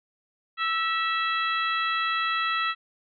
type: harmonic tone with a mistuned harmonic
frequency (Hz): 660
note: E5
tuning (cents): +2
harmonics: 2 / 3 / 4 / 5 / 6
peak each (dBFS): -26 / -30 / -32 / -34 / -36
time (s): 0.57-2.75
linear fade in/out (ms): 50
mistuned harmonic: 3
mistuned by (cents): -41
effects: none